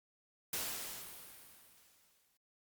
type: noise with exponential decay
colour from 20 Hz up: white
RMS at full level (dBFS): -37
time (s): 0.53-2.37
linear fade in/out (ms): 2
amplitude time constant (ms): 400
effects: Opus 48 kbps